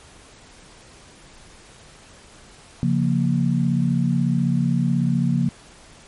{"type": "chord", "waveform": "sine", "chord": "Bb minor", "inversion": "first", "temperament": "equal", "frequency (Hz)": [138.59, 174.61, 233.1], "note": ["Db3", "F3", "Bb3"], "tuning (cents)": [0, 0, 0], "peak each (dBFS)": [-21, -21, -22], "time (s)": [2.83, 5.49], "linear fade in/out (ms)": 0, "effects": ["pink hiss -47 dBFS RMS until 6.07 s", "MP3 48 kbps"]}